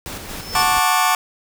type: noise with tremolo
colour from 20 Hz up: pink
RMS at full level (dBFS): -30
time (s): 0.06-0.79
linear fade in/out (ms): 0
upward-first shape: square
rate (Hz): 4.3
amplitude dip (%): 35
type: tone with exponential growth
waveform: sine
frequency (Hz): 5274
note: E8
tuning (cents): 0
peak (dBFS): -19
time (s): 0.25-0.62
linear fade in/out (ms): 0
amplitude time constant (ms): 80
type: chord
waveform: sawtooth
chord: D major seventh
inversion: first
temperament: just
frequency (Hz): 734.2 / 881 / 1101.2 / 1174.7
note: F#5 / A5 / C#6 / D6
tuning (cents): -14 / +2 / -12 / 0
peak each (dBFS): -16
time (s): 0.55-1.15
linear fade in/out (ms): 2
effects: none